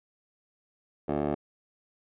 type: tone with band-pass filter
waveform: 15% pulse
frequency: 73.42 Hz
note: D2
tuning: in tune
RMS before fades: -29 dBFS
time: 1.08-1.35 s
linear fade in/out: 10 ms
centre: 480 Hz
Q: 2.7
effects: resampled to 8000 Hz